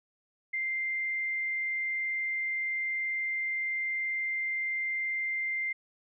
sine tone, 2093 Hz, C7, in tune, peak -29 dBFS, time 0.53-5.73 s, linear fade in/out 10 ms, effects none

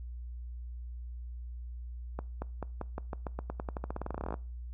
accelerating click train, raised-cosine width 1 ms, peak -22 dBFS, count 27, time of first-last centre 2.19-4.341 s, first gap 230 ms, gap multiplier 0.9, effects noise-tail reverb RT60 0.4 s tail -23 dB re dry + added 60 Hz sine -39 dBFS peak until 4.73 s

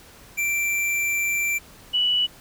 square / sine tone pair in turn, 2349 / 2953 Hz, D7 / F#7, 0 / -4 cents, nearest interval major third, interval 396 cents, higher second, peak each -22 / -18 dBFS, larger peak second, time 0.37-1.59 / 1.93-2.27 s, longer first, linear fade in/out 20 ms, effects pink hiss -48 dBFS RMS until 2.4 s

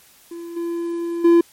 triangle tone with level steps, 340 Hz, F4, 46 cents flat, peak -28 / -20 / -7 dBFS, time 0.31-1.41 s, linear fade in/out 5 ms, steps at 0.56 / 1.24 s, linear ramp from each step 10 ms, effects white hiss -51 dBFS RMS until 1.52 s + MP3 64 kbps

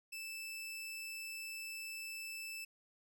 sawtooth tone, 2637 Hz, E7, in tune, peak -40 dBFS, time 0.12-2.65 s, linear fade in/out 10 ms, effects none

